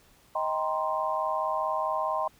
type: chord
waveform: sine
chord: C minor seventh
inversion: first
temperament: just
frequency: 627.9 / 784.9 / 941.9 / 1046.5 Hz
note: Eb5 / G5 / Bb5 / C6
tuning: +16 / +2 / +18 / 0 cents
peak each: -31 / -33 / -33 / -30 dBFS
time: 0.35-2.28 s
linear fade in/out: 5 ms
effects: pink hiss -60 dBFS RMS until 2.39 s